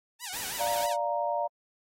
5% pulse tone with vibrato, 850 Hz, G#5, 40 cents sharp, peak -25 dBFS, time 0.19-0.97 s, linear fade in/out 50 ms, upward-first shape sine, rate 6.2 Hz, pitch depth 270 cents each way
white noise, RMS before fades -38 dBFS, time 0.32-0.87 s, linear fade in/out 20 ms
sine chord, Bb major, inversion first, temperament equal, 587.3 / 698.5 / 932.3 Hz, D5 / F5 / Bb5, 0 / 0 / 0 cents, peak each -31 dBFS, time 0.59-1.48 s, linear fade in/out 20 ms
effects AAC 48 kbps

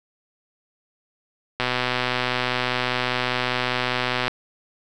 click train, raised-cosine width 0.3 ms, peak -6 dBFS, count 336, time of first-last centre 1.6-4.28 s, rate 125 Hz, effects none

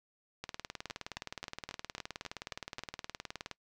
two click trains, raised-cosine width 0.2 ms, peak -22 / -23 dBFS, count 60 / 8, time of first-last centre 0.44-3.513 / 0.9-2.792 s, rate 19.2 / 3.7 Hz, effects noise-tail reverb RT60 0.1 s tail -23 dB re dry

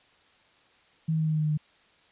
sine tone with pitch steps, 160 / 158.71 / 157.43 / 156.17 / 154.91 / 153.66 / 152.42 / 151.19 Hz, D#3 / D#3 / D#3 / D#3 / D#3 / D#3 / D#3 / D#3, +49 / +35 / +21 / +7 / -7 / -21 / -35 / -49 cents, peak -23 dBFS, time 1.08-1.576 s, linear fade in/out 10 ms, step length 62 ms, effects white hiss -61 dBFS RMS until 2.11 s + resampled to 8000 Hz

